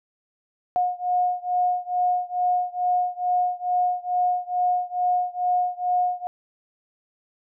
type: beating tone pair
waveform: sine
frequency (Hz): 720 / 722.3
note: F#5 / F#5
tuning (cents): -47 / -42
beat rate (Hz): 2.3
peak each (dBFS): -23 / -24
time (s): 0.76-6.27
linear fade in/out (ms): 0
effects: none